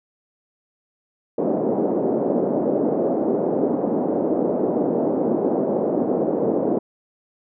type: band-pass noise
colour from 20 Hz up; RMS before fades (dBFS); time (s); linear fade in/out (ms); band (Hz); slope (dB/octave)
pink; -21; 1.38-6.79; 5; 230 to 610; 24
effects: none